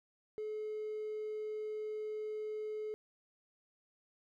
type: tone with hard clipping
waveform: triangle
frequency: 428.5 Hz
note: A4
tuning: 46 cents flat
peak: -38 dBFS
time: 0.38-2.94 s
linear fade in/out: 0 ms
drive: 4 dB
effects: none